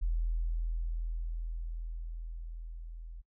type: tone with level ramp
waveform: sine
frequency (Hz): 41.29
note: E1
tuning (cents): +4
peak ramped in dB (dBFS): -27 to -42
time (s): 0.01-3.22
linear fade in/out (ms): 20
effects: noise-tail reverb RT60 0.1 s tail -25 dB re dry